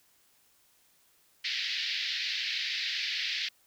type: band-pass noise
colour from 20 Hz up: white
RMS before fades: -33 dBFS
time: 1.44-3.49 s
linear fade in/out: 10 ms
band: 1800 to 4800 Hz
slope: 48 dB/octave
effects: white hiss -66 dBFS RMS until 3.66 s